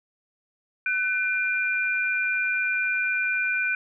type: tone pair together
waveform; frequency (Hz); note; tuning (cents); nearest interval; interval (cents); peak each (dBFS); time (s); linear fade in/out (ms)
sine; 1504 / 2394; F#6 / D7; +28 / +33; minor sixth; 805; -25; 0.86-3.75; 2
effects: none